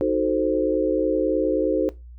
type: chord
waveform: sine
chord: D# diminished seventh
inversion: none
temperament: equal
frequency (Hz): 311.1 / 370 / 440 / 523.3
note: D#4 / F#4 / A4 / C5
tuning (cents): 0 / 0 / 0 / 0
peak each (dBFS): -24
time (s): 0.01-1.89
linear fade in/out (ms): 0
effects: noise-tail reverb RT60 0.2 s tail -17 dB re dry + added 60 Hz sine -39 dBFS peak until 2.18 s